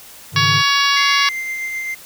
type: chord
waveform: triangle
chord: Ab suspended fourth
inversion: none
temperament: equal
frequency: 103.83 / 138.59 / 155.56 Hz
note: Ab2 / Db3 / Eb3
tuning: 0 / 0 / 0 cents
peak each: -21 dBFS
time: 0.32-0.63 s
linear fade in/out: 50 ms
type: harmonic tone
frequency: 561 Hz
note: C#5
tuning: 21 cents sharp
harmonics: 2 / 3 / 4 / 5 / 6 / 7 / 8 / 9 / 10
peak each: -18 / -20 / -21 / -22 / -23 / -23 / -24 / -25 / -25 dBFS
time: 0.36-1.29 s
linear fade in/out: 2 ms
type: tone with tremolo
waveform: triangle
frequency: 2089 Hz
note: C7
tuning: 3 cents flat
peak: -19 dBFS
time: 0.96-1.95 s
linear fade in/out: 10 ms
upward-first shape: triangle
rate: 7.7 Hz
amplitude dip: 30%
effects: white hiss -40 dBFS RMS until 2.05 s

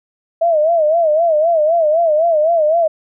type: tone with vibrato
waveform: sine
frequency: 642 Hz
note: E5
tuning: 46 cents flat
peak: -10 dBFS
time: 0.41-2.88 s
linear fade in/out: 10 ms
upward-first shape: sine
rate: 3.9 Hz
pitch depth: 120 cents each way
effects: none

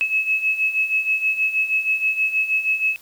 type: beating tone pair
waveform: sine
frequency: 2579 / 2585.3 Hz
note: E7 / E7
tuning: -39 / -34 cents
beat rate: 6.3 Hz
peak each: -24 / -19 dBFS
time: 0.01-2.96 s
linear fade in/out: 0 ms
effects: white hiss -49 dBFS RMS until 3.01 s

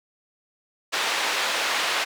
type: band-pass noise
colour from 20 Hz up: white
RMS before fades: -25 dBFS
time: 0.92-2.05 s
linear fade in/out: 20 ms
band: 520 to 3400 Hz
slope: 12 dB/octave
effects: none

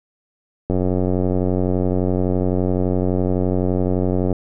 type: click train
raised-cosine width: 2 ms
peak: -7 dBFS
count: 334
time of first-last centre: 0.7-4.327 s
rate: 91.8 Hz
effects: none

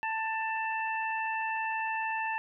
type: harmonic tone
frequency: 887 Hz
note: A5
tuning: 14 cents sharp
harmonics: 1 / 2 / 3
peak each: -32 / -35 / -37 dBFS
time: 0.03-2.38 s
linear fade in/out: 0 ms
effects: none

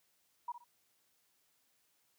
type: tone with echo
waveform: sine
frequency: 959 Hz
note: A#5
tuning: 49 cents sharp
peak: -36 dBFS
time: 0.48-0.52 s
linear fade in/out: 5 ms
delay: 61 ms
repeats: 2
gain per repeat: -11 dB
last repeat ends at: 0.642 s
effects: white hiss -75 dBFS RMS until 2.18 s + high-pass 60 Hz 12 dB/octave

